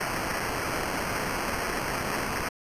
white noise with sample-and-hold, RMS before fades -30 dBFS, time 0-2.49 s, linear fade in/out 10 ms, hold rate 3675 Hz, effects resampled to 32000 Hz

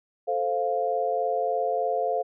sine chord, F major, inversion first, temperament equal, 440 / 523.3 / 698.5 Hz, A4 / C5 / F5, 0 / 0 / 0 cents, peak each -29 / -28 / -26 dBFS, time 0.27-2.23 s, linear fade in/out 20 ms, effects none

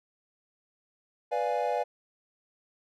triangle chord, B diminished seventh, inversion none, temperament equal, 493.9 / 587.3 / 698.5 / 830.6 Hz, B4 / D5 / F5 / Ab5, 0 / 0 / 0 / 0 cents, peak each -30 dBFS, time 1.31-1.84 s, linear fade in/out 20 ms, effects none

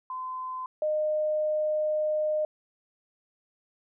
sine tone pair in turn, 1026 / 612.4 Hz, C6 / D#5, -34 / -28 cents, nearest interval major sixth, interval 894 cents, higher first, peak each -32 / -24 dBFS, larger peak second, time 0.1-0.66 / 0.82-2.45 s, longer second, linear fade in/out 2 ms, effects none

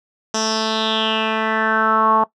10% pulse tone with low-pass filter sweep, 220 Hz, A3, in tune, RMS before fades -18 dBFS, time 0.34-2.24 s, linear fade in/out 5 ms, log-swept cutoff 6200 to 980 Hz, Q 5.5, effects noise-tail reverb RT60 0.1 s tail -18 dB re dry

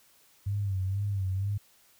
sine tone with vibrato, 97.8 Hz, G2, 4 cents flat, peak -27 dBFS, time 0.46-1.58 s, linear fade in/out 10 ms, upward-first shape sine, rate 2.1 Hz, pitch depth 76 cents each way, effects white hiss -62 dBFS RMS until 1.99 s

